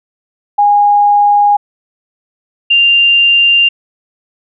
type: tone pair in turn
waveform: sine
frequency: 821 / 2790 Hz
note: G#5 / F7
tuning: -20 / -2 cents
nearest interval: octave + major sixth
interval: 2118 cents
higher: second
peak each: -5 dBFS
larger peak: neither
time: 0.58-1.57 / 2.7-3.69 s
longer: neither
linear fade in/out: 10 ms
effects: none